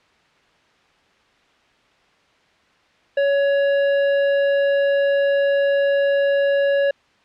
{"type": "tone with hard clipping", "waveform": "sine", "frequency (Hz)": 560, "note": "C#5", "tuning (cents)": 18, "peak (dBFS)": -17, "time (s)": [3.17, 6.91], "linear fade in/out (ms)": 5, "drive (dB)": 11, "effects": ["white hiss -57 dBFS RMS until 7.24 s", "low-pass 3000 Hz 12 dB/octave"]}